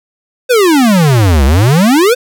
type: exponential two-way sweep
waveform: square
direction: down then up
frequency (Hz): 523 to 64.3 to 523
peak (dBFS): -6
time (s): 0.49-2.15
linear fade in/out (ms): 20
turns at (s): 1.45
effects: none